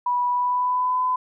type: tone with pitch glide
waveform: sine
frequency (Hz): 980 to 1009.9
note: B5 to B5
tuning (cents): -14 to +38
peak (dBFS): -19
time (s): 0.06-1.16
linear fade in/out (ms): 5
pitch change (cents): +52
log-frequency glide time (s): 0.28-1.03
effects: none